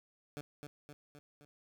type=tone with echo; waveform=15% pulse; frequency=146.4 Hz; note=D3; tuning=5 cents flat; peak=-35 dBFS; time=0.37-0.41 s; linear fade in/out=0 ms; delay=260 ms; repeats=4; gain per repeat=-4 dB; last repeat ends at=1.45 s; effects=none